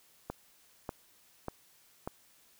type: click train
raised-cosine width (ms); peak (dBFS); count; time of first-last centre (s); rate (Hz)
1; -22; 4; 0.3-2.075; 1.69
effects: white hiss -64 dBFS RMS until 2.59 s